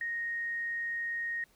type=tone; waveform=sine; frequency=1864.7 Hz; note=A#6; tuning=in tune; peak=-32 dBFS; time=0.01-1.44 s; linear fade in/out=2 ms; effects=pink hiss -66 dBFS RMS until 1.55 s